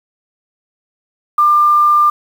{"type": "tone with quantisation", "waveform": "sine", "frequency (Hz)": 1195, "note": "D6", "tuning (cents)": 30, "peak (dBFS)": -7, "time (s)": [1.38, 2.1], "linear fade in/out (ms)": 5, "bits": 6, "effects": []}